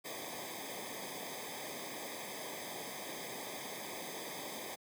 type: noise with comb filter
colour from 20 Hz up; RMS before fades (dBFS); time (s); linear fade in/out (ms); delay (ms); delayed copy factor
pink; -44; 0.04-4.76; 20; 0.71; -1
effects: high-pass 150 Hz 12 dB/octave